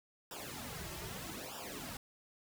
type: noise with flanger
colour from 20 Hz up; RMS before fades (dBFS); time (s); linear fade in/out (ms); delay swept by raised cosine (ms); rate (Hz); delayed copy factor
pink; -45; 0.31-1.97; 2; 0.47 to 4.07; 0.8; -0.95
effects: none